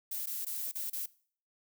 violet noise with dropouts, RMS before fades -37 dBFS, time 0.11-1.06 s, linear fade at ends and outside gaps 5 ms, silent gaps 0.26-0.27 / 0.449-0.465 / 0.715-0.753 / 0.899-0.93 s, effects noise-tail reverb RT60 0.5 s tail -21 dB re dry

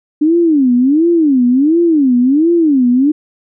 sine tone with vibrato, 289.4 Hz, D4, 25 cents flat, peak -7 dBFS, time 0.21-3.12 s, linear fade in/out 10 ms, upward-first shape sine, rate 1.4 Hz, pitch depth 300 cents each way, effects none

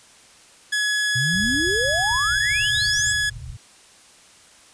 sawtooth tone, 1688 Hz, G#6, 28 cents sharp, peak -16 dBFS, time 0.72-3.3 s, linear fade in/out 10 ms
sine exponential sweep, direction up, 117.8 to 8120 Hz, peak -23 dBFS, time 1.15-3.13 s, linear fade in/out 10 ms
white low-pass noise, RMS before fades -35 dBFS, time 1.33-3.57 s, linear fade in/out 10 ms, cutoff 140 Hz, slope 96 dB/octave
effects white hiss -50 dBFS RMS until 4.73 s + resampled to 22050 Hz

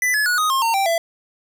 square tone with pitch steps, 1994 / 1706.1 / 1459.7 / 1248.9 / 1068.6 / 914.3 / 782.2 / 669.3 Hz, B6 / G#6 / F#6 / D#6 / C6 / A#5 / G5 / E5, +16 / +46 / -24 / +6 / +36 / -34 / -4 / +26 cents, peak -17 dBFS, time 0.02-0.98 s, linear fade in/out 2 ms, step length 120 ms, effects none

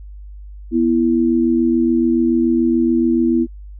sine tone pair together, 244.8 / 331.8 Hz, B3 / E4, -15 / +11 cents, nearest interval perfect fourth, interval 526 cents, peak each -15 dBFS, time 0.71-3.47 s, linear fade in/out 50 ms, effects added 50 Hz sine -32 dBFS peak until 3.79 s

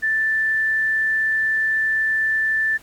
sine tone, 1764 Hz, A6, 4 cents sharp, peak -17 dBFS, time 0.02-2.78 s, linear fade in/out 20 ms, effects pink hiss -49 dBFS RMS until 2.82 s + AAC 64 kbps

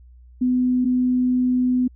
sine tone pair in turn, 251.3 / 251.3 Hz, B3 / B3, +30 / +30 cents, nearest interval unison, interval 0 cents, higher neither, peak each -16 dBFS, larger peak neither, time 0.41-0.85 / 0.85-1.88 s, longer second, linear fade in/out 10 ms, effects added 61 Hz sine -44 dBFS peak until 1.95 s

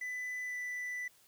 triangle tone with pitch glide, 1997 to 1983.2 Hz, B6 to B6, +19 to +7 cents, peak -35 dBFS, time 0.01-1.08 s, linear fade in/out 5 ms, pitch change -12 cents, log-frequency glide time 0.45-0.55 s, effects white hiss -65 dBFS RMS until 1.27 s

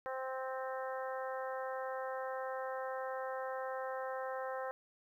harmonic tone, 261.6 Hz, C4, in tune, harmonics 2 / 3 / 4 / 5 / 6 / 7, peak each -40 / -44 / -46 / -48 / -50 / -51 dBFS, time 0.06-4.71 s, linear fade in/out 0 ms, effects 12-bit

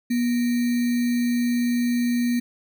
sine tone with sample-and-hold, 241.2 Hz, B3, 41 cents flat, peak -19 dBFS, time 0.1-2.4 s, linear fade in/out 10 ms, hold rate 2100 Hz, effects none

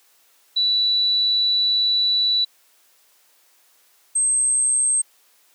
sine tone pair in turn, 3951 / 8357 Hz, B7 / C9, 0 / -3 cents, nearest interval octave + minor second, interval 1297 cents, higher second, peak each -16 dBFS, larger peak neither, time 0.56-2.45 / 4.15-5.02 s, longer first, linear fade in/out 10 ms, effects white hiss -58 dBFS RMS until 5.54 s + high-pass 400 Hz 12 dB/octave

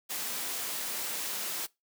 white noise, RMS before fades -35 dBFS, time 0.09-1.67 s, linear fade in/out 20 ms, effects noise-tail reverb RT60 0.2 s tail -22 dB re dry + high-pass 200 Hz 12 dB/octave

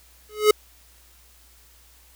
square tone with exponential growth, 424.1 Hz, G#4, 36 cents sharp, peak -10 dBFS, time 0.29-0.51 s, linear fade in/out 5 ms, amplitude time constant 46 ms, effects added 60 Hz sine -55 dBFS peak until 2.15 s + white hiss -55 dBFS RMS until 2.15 s

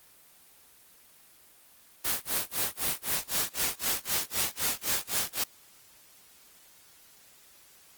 white noise with tremolo, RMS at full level -27 dBFS, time 2.04-5.44 s, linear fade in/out 10 ms, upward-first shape sine, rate 3.9 Hz, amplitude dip 100%, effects white hiss -57 dBFS RMS until 7.97 s + Opus 24 kbps

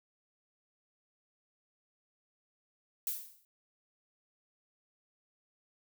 violet noise with exponential decay, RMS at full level -32 dBFS, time 3.07-3.45 s, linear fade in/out 1 ms, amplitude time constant 82 ms, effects none

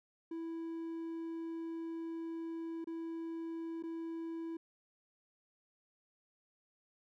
triangle tone with dropouts, 329.6 Hz, E4, in tune, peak -37 dBFS, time 0.31-4.57 s, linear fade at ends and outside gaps 5 ms, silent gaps 2.844-2.871 / 3.826-3.835 s, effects none

